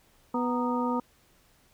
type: harmonic tone with a mistuned harmonic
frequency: 246.9 Hz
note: B3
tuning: in tune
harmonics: 1 / 2 / 3 / 4 / 5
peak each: -28 / -33 / -41 / -31 / -35 dBFS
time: 0.34-1 s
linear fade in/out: 5 ms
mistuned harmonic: 4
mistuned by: -99 cents
effects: pink hiss -63 dBFS RMS until 1.73 s